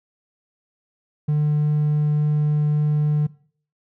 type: tone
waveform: triangle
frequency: 149.7 Hz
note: D3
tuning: 33 cents sharp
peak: -14 dBFS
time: 1.28-3.27 s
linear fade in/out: 10 ms
effects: noise-tail reverb RT60 0.5 s tail -21 dB re dry + tanh soft clip ceiling -10 dBFS